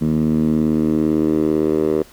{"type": "tone with band-pass filter sweep", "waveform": "10% pulse", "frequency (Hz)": 77.8, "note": "D#2", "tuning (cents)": 0, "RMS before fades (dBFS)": -17, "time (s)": [0.01, 2.03], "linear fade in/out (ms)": 10, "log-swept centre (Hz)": [200, 420], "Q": 2.8, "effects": ["pink hiss -46 dBFS RMS until 2.12 s"]}